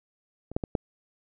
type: clicks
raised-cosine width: 2 ms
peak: -26 / -11 / -17 / -11 dBFS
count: 4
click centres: 0.516 / 0.565 / 0.638 / 0.752 s
effects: none